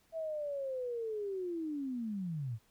sine linear sweep, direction down, 659.3 to 103.83 Hz, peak -35 dBFS, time 0.12-2.59 s, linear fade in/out 50 ms, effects pink hiss -70 dBFS RMS until 2.7 s

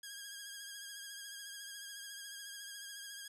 10% pulse tone with vibrato, 1632 Hz, G#6, 31 cents flat, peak -37 dBFS, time 0.03-3.28 s, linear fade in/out 5 ms, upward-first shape sine, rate 14 Hz, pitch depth 37 cents each way, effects none

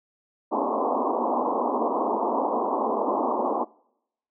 white band-pass noise, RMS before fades -25 dBFS, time 0.51-3.65 s, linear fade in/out 20 ms, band 220 to 1100 Hz, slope 96 dB/octave, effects noise-tail reverb RT60 0.8 s tail -25 dB re dry

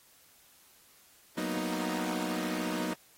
sawtooth chord, B major seventh, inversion second, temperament equal, 185 / 233.1 / 246.9 / 311.1 Hz, F#3 / A#3 / B3 / D#4, 0 / 0 / 0 / 0 cents, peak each -33 / -35 / -34 / -31 dBFS, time 1.37-2.94 s, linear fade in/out 10 ms, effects white hiss -61 dBFS RMS until 3.17 s + AAC 48 kbps

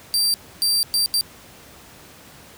sawtooth tone bursts at uneven times, 4699 Hz, D8, in tune, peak -14 dBFS, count 4, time 0.14-0.34 / 0.62-0.83 / 0.94-1.06 / 1.14-1.21 s, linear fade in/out 0 ms, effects pink hiss -45 dBFS RMS until 2.57 s + high-pass 60 Hz 12 dB/octave

